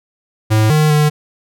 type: tone with pitch steps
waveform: square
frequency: 108.8 / 153.2 / 150.4 Hz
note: A2 / D#3 / D3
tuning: -19 / -27 / +42 cents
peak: -10 dBFS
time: 0.5-1.1 s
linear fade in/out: 20 ms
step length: 200 ms
effects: none